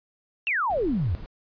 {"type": "exponential sweep", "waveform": "sine", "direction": "down", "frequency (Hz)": [2794, 75.2], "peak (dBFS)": -22, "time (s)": [0.47, 1.15], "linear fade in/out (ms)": 0}
{"type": "noise", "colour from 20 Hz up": "brown", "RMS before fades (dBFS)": -38, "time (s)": [0.7, 1.26], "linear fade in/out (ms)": 0}
{"effects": ["resampled to 11025 Hz"]}